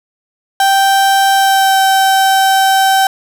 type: tone with pitch glide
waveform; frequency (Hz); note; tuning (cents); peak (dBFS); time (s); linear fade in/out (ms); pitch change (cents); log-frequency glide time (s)
35% pulse; 782 to 772.6; G5 to G5; -4 to -25; -6; 0.6-3.07; 2; -21; 1.33-1.79
effects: none